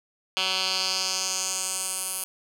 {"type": "tone with band-pass filter sweep", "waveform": "10% pulse", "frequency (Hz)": 188.1, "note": "F#3", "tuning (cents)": 29, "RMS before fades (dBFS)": -28, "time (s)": [0.37, 2.24], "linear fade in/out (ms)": 0, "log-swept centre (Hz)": [3500, 11000], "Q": 2.6, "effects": []}